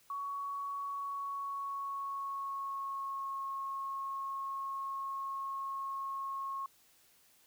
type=tone with pitch glide; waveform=sine; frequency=1120 to 1088.7 Hz; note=C#6 to C#6; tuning=+18 to -32 cents; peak=-36 dBFS; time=0.1-6.66 s; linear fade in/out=2 ms; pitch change=-50 cents; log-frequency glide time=0.87-3.43 s; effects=white hiss -66 dBFS RMS until 7.46 s